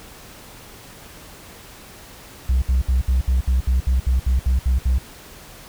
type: tone bursts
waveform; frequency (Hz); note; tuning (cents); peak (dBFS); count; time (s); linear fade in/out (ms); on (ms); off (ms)
sine; 63.9; C2; -40; -12; 13; 2.49-4.984; 5; 130; 67
effects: tanh soft clip ceiling -13 dBFS + pink hiss -42 dBFS RMS until 5.68 s